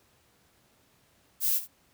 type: noise with echo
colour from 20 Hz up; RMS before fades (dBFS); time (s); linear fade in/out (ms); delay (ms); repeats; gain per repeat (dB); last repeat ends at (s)
violet; -26; 1.4-1.61; 50; 69; 1; -14; 1.679
effects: pink hiss -65 dBFS RMS until 1.93 s + high-pass 60 Hz 12 dB/octave